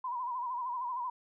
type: tone with vibrato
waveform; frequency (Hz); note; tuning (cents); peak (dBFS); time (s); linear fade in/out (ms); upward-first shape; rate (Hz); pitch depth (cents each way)
sine; 990; B5; +4; -33; 0.04-1.1; 5; sine; 13; 82
effects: none